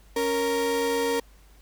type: tone pair together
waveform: 35% pulse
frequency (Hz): 277.2 / 466.2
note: C#4 / A#4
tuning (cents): 0 / 0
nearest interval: major sixth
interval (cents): 900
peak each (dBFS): -29 / -22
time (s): 0.16-1.2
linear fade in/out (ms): 5
effects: added 50 Hz sine -51 dBFS peak until 1.61 s + pink hiss -59 dBFS RMS until 1.61 s